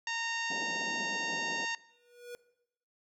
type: harmonic tone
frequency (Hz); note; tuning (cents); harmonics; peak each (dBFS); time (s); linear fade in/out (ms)
921; A#5; -21; 1 / 2 / 3 / 4 / 5 / 6 / 7 / 8; -40 / -36 / -39 / -44 / -45 / -47 / -46 / -55; 0.07-1.75; 2
type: band-pass noise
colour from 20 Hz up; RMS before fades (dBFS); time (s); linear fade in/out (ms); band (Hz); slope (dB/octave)
pink; -44; 0.5-1.65; 5; 170 to 900; 96
type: tone with exponential growth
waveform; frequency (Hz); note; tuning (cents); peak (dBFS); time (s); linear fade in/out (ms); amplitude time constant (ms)
square; 484; B4; -35; -40; 1.89-2.35; 0; 100
effects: noise-tail reverb RT60 0.8 s tail -19 dB re dry